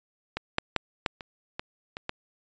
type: clicks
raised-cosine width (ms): 0.3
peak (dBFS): -14 / -7 / -7 / -9 / -23 / -16 / -20 / -14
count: 8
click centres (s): 0.37 / 0.584 / 0.763 / 1.062 / 1.208 / 1.595 / 1.969 / 2.094
effects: resampled to 16000 Hz